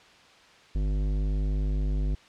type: tone with tanh clipping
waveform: sine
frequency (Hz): 50.3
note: G1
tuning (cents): +45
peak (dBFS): -26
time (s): 0.75-2.15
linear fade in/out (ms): 5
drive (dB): 15
effects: white hiss -54 dBFS RMS until 2.28 s + low-pass 4000 Hz 12 dB/octave